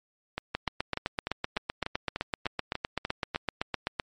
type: two click trains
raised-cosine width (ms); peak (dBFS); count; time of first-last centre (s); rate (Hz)
0.3; -15 / -12; 11 / 28; 0.38-3.347 / 0.55-3.998; 3.37 / 7.83
effects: MP3 48 kbps